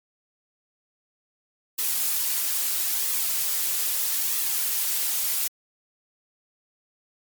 blue noise with flanger, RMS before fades -25 dBFS, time 1.78-5.48 s, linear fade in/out 10 ms, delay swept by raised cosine 1.3 to 5.5 ms, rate 0.77 Hz, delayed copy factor -0.5, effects MP3 96 kbps

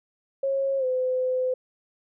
sine tone with pitch glide, 544 to 510.5 Hz, C#5 to C5, -33 to -43 cents, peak -22 dBFS, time 0.43-1.54 s, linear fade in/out 5 ms, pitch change -110 cents, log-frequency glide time 0.78-0.85 s, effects none

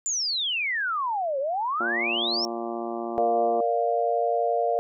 sine exponential two-way sweep, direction down then up, 7300 to 525 to 5600 Hz, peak -24 dBFS, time 0.06-2.45 s, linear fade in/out 0 ms, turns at 1.39 s
harmonic tone, 116.54 Hz, A#2, in tune, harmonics 2 / 3 / 4 / 5 / 6 / 7 / 8 / 9 / 10, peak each -36 / -32 / -43 / -38 / -34 / -41 / -45 / -44 / -42 dBFS, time 1.8-3.61 s, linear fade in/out 5 ms
sine chord, Bb major, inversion none, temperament equal, 466.2 / 587.3 / 698.5 Hz, Bb4 / D5 / F5, 0 / 0 / 0 cents, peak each -26 / -28 / -24 dBFS, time 3.18-4.79 s, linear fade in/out 0 ms
effects none

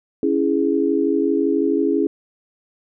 sine chord, C# minor, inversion none, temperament equal, 277.2 / 329.6 / 415.3 Hz, C#4 / E4 / G#4, 0 / 0 / 0 cents, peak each -20 dBFS, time 0.23-2.07 s, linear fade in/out 2 ms, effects none

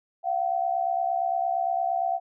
sine tone pair together, 690 / 758.7 Hz, F5 / F#5, -21 / +43 cents, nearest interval major second, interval 164 cents, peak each -26 dBFS, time 0.23-2.2 s, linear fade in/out 50 ms, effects none

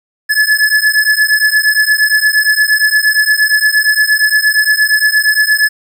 square beating tone pair, 1713 / 1721.6 Hz, A6 / A6, -47 / -38 cents, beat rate 8.6 Hz, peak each -12 dBFS, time 0.29-5.69 s, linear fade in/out 20 ms, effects 8-bit

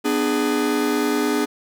45% pulse chord, G# diminished, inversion first, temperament just, 249.2 / 299 / 415.3 Hz, B3 / D4 / G#4, +16 / +31 / 0 cents, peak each -24 / -22 / -23 dBFS, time 0.04-1.46 s, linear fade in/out 20 ms, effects none

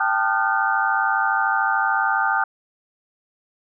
sine tone cluster, 785 / 879 / 1215 / 1417 / 1530 Hz, G5 / A5 / D#6 / F6 / G6, +2 / -2 / -42 / +25 / -42 cents, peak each -24 dBFS, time 0-2.44 s, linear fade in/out 5 ms, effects none

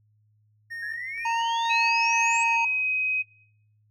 triangle tone with tremolo, 1844 Hz, A#6, 19 cents flat, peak -31 dBFS, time 0.7-2.57 s, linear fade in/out 20 ms, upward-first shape square, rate 2.1 Hz, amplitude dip 50%
sine exponential sweep, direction up, 1624 to 7902 Hz, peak -32 dBFS, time 0.82-2.44 s, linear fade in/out 10 ms
harmonic tone, 923 Hz, A#5, 17 cents flat, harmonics 1 / 3 / 5 / 7, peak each -24 / -40 / -46 / -44 dBFS, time 1.25-2.65 s, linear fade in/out 5 ms
sine tone with pitch glide, 2563 to 2523 Hz, E7 to D#7, -49 to +23 cents, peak -22 dBFS, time 1.69-3.23 s, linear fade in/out 20 ms, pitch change -28 cents, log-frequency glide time 1.82-2.86 s
effects noise-tail reverb RT60 0.7 s tail -23 dB re dry + added 106 Hz sine -61 dBFS peak until 3.9 s

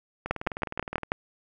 two click trains, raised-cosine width 0.5 ms, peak -18 / -9 dBFS, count 16 / 6, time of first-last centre 0.26-1.033 / 0.31-1.119 s, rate 19.4 / 6.18 Hz, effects none

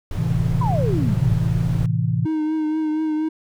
brown noise, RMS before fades -28 dBFS, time 0.11-1.86 s, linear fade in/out 2 ms
sine chord, A minor, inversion none, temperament equal, 110 / 130.81 / 164.81 Hz, A2 / C3 / E3, 0 / 0 / 0 cents, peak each -22 dBFS, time 0.17-2.26 s, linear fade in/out 10 ms
sine exponential sweep, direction down, 1046.5 to 91 Hz, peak -22 dBFS, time 0.61-1.36 s, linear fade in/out 5 ms
triangle tone with vibrato, 311.1 Hz, D#4, in tune, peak -17 dBFS, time 2.25-3.29 s, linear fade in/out 10 ms, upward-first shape triangle, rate 4.2 Hz, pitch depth 34 cents each way
effects none

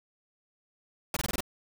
pink noise bursts, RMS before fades -31 dBFS, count 6, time 1.14-1.406 s, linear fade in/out 2 ms, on 26 ms, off 22 ms, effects none

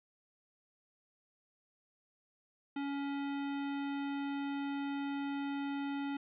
square tone, 280.7 Hz, C#4, 22 cents sharp, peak -36 dBFS, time 2.76-6.17 s, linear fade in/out 5 ms, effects resampled to 8000 Hz + 11-bit

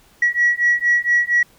sine beating tone pair, 1922 / 1926.3 Hz, B6 / B6, -48 / -44 cents, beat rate 4.3 Hz, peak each -16 dBFS, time 0.22-1.43 s, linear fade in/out 5 ms, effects tanh soft clip ceiling -8 dBFS + pink hiss -53 dBFS RMS until 1.58 s

